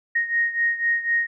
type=beating tone pair; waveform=sine; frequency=1864.7 / 1868.7 Hz; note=A#6 / A#6; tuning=0 / +4 cents; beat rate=4 Hz; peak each=-21 / -25 dBFS; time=0.15-1.27 s; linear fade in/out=10 ms; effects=none

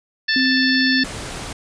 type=harmonic tone; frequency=883 Hz; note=A5; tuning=6 cents sharp; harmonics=2 / 3 / 4 / 5 / 6; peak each=-18 / -28 / -26 / -22 / -26 dBFS; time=0.28-1.04 s; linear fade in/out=10 ms
type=tone; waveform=sine; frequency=261.6 Hz; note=C4; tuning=in tune; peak=-18 dBFS; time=0.36-1.04 s; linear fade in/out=2 ms
type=noise; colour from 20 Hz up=pink; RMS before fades=-30 dBFS; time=1.04-1.53 s; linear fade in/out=5 ms
effects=resampled to 22050 Hz

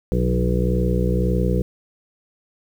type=harmonic tone with a mistuned harmonic; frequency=61.74 Hz; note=B1; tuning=in tune; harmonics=1 / 2 / 3 / 5 / 6 / 7 / 8; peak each=-21 / -24 / -22 / -30 / -29 / -28 / -27 dBFS; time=0.12-1.62 s; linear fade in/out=0 ms; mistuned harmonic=3; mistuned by=-21 cents; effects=8-bit

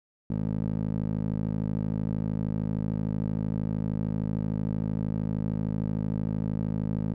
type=tone with band-pass filter; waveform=15% pulse; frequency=53.1 Hz; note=G#1; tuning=39 cents sharp; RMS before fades=-29 dBFS; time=0.3-7.14 s; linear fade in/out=5 ms; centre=210 Hz; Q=1.3; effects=none

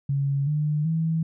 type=tone with pitch steps; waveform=sine; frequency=139.4 / 150.27 / 161.99 Hz; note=C#3 / D3 / E3; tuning=+10 / +40 / -30 cents; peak=-21 dBFS; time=0.09-1.23 s; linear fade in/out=5 ms; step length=380 ms; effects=none

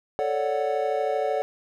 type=chord; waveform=triangle; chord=D major seventh; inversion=second; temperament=equal; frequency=440 / 554.4 / 587.3 / 740 Hz; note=A4 / C#5 / D5 / F#5; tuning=0 / 0 / 0 / 0 cents; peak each=-26 / -27 / -27 / -26 dBFS; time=0.19-1.42 s; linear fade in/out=0 ms; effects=none

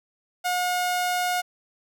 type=tone; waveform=sawtooth; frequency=720 Hz; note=F#5; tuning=47 cents flat; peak=-19 dBFS; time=0.44-1.42 s; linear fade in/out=20 ms; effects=none

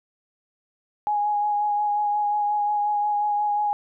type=tone with vibrato; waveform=sine; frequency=830.6 Hz; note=G#5; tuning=in tune; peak=-20 dBFS; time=1.07-3.73 s; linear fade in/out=0 ms; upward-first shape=sine; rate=5.6 Hz; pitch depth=17 cents each way; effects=none

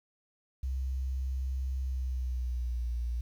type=tone with pitch glide; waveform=sine; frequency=65.41 to 59.29 Hz; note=C2 to A#1; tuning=0 to +30 cents; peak=-30 dBFS; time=0.63-3.21 s; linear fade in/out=5 ms; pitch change=-170 cents; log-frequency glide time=1.81-2.89 s; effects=10-bit

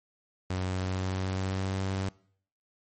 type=tone with pitch glide; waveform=sawtooth; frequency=92.5 to 95.98 Hz; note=F#2 to G2; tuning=0 to -36 cents; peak=-25 dBFS; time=0.5-2.09 s; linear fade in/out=5 ms; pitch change=+64 cents; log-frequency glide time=0.64-1.83 s; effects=noise-tail reverb RT60 0.6 s tail -23 dB re dry + MP3 32 kbps

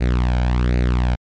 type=tone with flanger; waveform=sawtooth; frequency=61.3 Hz; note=B1; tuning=12 cents flat; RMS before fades=-17 dBFS; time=0-1.16 s; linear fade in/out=20 ms; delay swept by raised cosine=0.46 to 1.31 ms; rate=1.3 Hz; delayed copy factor=+0.7; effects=low-pass 4000 Hz 12 dB/octave + MP3 48 kbps

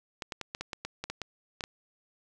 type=clicks; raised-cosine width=0.2 ms; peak=-18 dBFS; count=12; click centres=0.222 / 0.322 / 0.413 / 0.549 / 0.61 / 0.732 / 0.85 / 1.04 / 1.1 / 1.217 / 1.608 / 1.639 s; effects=none

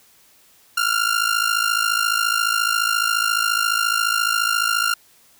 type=ring-modulated tone; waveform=sawtooth; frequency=1396.9 Hz; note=F6; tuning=in tune; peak=-11 dBFS; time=0.77-4.94 s; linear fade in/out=5 ms; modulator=27.2 Hz; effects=white hiss -54 dBFS RMS until 5.39 s

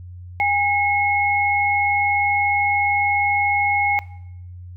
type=tone pair together; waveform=sine; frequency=814 / 2173 Hz; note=G#5 / C#7; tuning=-35 / -35 cents; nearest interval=octave + perfect fourth; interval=1700 cents; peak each=-18 / -19 dBFS; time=0.4-3.99 s; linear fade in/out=0 ms; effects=noise-tail reverb RT60 0.8 s tail -19 dB re dry + added 89 Hz sine -34 dBFS peak until 4.76 s

